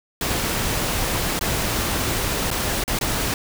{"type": "noise with dropouts", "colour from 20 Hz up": "pink", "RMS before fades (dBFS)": -23, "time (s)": [0.21, 3.34], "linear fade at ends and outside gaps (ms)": 2, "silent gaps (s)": [[1.392, 1.41], [2.505, 2.512], [2.839, 2.878], [2.989, 3.011]], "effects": []}